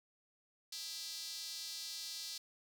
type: tone with high-pass filter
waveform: square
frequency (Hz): 180.9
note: F#3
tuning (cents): -39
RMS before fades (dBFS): -45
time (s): 0.72-2.38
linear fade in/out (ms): 5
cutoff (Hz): 4500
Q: 3.1
effects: 11-bit

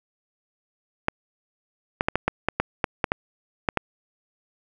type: clicks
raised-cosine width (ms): 0.5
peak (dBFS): -5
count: 12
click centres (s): 1.084 / 2.009 / 2.085 / 2.156 / 2.28 / 2.486 / 2.6 / 2.842 / 3.042 / 3.119 / 3.688 / 3.773
effects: none

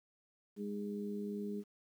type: harmonic tone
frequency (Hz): 102.6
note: G#2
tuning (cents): -21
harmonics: 2 / 3 / 4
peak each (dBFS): -39 / -49 / -43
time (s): 0.56-1.64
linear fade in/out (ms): 50
effects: 11-bit

